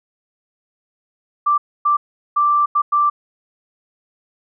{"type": "tone bursts at uneven times", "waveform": "sine", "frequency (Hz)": 1174.7, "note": "D6", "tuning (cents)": 0, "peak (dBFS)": -12, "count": 5, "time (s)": [[1.46, 1.58], [1.85, 1.97], [2.36, 2.66], [2.75, 2.82], [2.92, 3.1]], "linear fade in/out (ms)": 10, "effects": []}